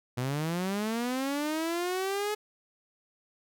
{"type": "linear sweep", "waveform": "sawtooth", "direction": "up", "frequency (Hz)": [120, 425.8], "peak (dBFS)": -25, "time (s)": [0.17, 2.35], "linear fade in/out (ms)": 10, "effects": []}